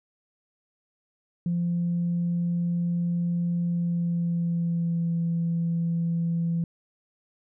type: tone with pitch glide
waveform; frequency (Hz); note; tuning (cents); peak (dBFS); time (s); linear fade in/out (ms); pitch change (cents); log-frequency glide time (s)
sine; 172.7 to 168.07; F3 to E3; -19 to +34; -22; 1.46-6.64; 2; -47; 3.62-5.14
effects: tanh soft clip ceiling -19 dBFS